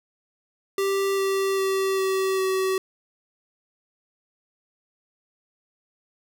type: tone with pitch steps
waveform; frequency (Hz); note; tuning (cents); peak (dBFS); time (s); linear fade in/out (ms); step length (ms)
square; 392 / 388.8 / 385.7 / 382.6 / 379.5; G4 / G4 / G4 / G4 / F#4; 0 / -14 / -28 / -42 / +44; -22; 0.78-2.78; 2; 400
effects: none